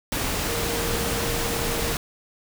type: tone in noise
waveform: sine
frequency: 466.2 Hz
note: A#4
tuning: in tune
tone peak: -31 dBFS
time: 0.48-1.93 s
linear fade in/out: 2 ms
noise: pink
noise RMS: -26 dBFS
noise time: 0.12-1.97 s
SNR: -8 dB
effects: none